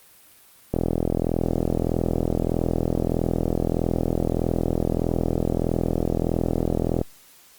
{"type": "click train", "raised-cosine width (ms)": 2, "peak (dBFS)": -8, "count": 262, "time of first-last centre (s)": [0.74, 7.014], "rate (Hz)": 41.6, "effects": ["white hiss -52 dBFS RMS until 7.58 s", "Opus 32 kbps"]}